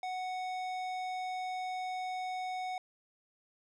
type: tone with tanh clipping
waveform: sine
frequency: 740 Hz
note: F#5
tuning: in tune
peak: -37 dBFS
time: 0.03-2.78 s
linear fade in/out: 2 ms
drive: 15 dB
effects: none